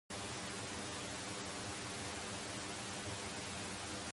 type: noise with comb filter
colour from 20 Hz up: pink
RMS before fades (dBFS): -43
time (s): 0.1-4.11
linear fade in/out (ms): 5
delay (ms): 10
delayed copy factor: +1
effects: high-pass 100 Hz 12 dB/octave + MP3 48 kbps

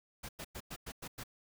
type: noise bursts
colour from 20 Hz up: pink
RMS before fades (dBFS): -44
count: 7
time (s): 0.23-1.237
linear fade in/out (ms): 10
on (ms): 59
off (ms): 99
effects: none

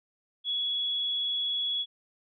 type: tone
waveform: sine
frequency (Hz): 3369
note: G#7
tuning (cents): +24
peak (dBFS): -27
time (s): 0.44-1.86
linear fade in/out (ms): 50
effects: none

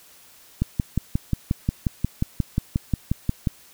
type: click train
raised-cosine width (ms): 5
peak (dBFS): -8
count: 17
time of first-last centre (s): 0.62-3.472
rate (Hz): 5.61
effects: white hiss -51 dBFS RMS until 3.73 s

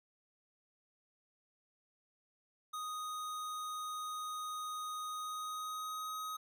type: tone with pitch glide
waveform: square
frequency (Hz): 1244.5 to 1259.7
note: D#6 to D#6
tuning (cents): 0 to +21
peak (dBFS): -40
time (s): 2.73-6.37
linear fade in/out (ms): 10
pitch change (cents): +21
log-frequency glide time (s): 5.08-6.14
effects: none

